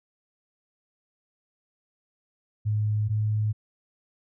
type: tone pair in turn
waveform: sine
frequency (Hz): 106.2 / 107.06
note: G#2 / A2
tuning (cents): +39 / -47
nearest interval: unison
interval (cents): 14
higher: second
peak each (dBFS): -22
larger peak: neither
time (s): 2.65-3.09 / 3.09-3.53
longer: neither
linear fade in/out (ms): 20
effects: none